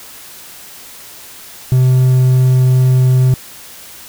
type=tone; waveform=triangle; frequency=128.4 Hz; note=C3; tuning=32 cents flat; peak=-5 dBFS; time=1.72-3.34 s; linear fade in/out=0 ms; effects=white hiss -35 dBFS RMS until 4.08 s